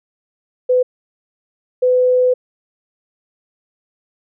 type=tone bursts at uneven times; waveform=sine; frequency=503 Hz; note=B4; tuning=32 cents sharp; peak=-10 dBFS; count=2; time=0.69-0.83 / 1.82-2.34 s; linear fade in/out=10 ms; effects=none